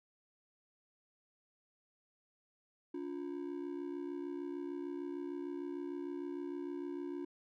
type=ring-modulated tone; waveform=triangle; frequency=319.6 Hz; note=D#4; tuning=47 cents sharp; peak=-34 dBFS; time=2.94-7.25 s; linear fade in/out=5 ms; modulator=33.3 Hz; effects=none